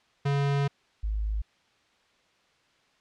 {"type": "tone pair in turn", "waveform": ["square", "sine"], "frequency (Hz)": [140.9, 52.78], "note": ["C#3", "G#1"], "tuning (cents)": [29, 29], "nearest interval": "octave + perfect fourth", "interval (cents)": 1700, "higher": "first", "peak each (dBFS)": [-24, -26], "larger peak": "first", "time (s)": [[0.25, 0.68], [1.03, 1.42]], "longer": "first", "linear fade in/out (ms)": 10, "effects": ["white hiss -65 dBFS RMS until 3 s", "low-pass 4000 Hz 12 dB/octave"]}